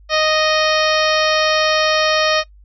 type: harmonic tone with a mistuned harmonic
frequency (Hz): 621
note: D#5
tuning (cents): -3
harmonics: 1 / 2 / 3 / 4 / 5 / 6 / 7 / 8 / 9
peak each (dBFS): -17 / -20 / -22 / -23 / -24 / -25 / -25 / -26 / -27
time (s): 0.09-2.44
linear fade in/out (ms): 50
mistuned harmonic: 8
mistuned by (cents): +37
effects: noise-tail reverb RT60 0.1 s tail -20 dB re dry + added 50 Hz sine -42 dBFS peak until 2.64 s